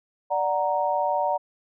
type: chord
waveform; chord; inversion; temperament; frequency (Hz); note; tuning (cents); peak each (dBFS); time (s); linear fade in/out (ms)
sine; D augmented; none; equal; 587.3 / 740 / 932.3; D5 / F#5 / A#5; 0 / 0 / 0; -26 / -26 / -25; 0.3-1.38; 20
effects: none